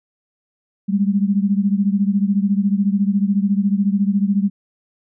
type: beating tone pair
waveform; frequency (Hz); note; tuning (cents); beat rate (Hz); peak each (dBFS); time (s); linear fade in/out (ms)
sine; 196 / 210; G3 / G#3; 0 / +19; 14; -16 / -19; 0.88-4.5; 20
effects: none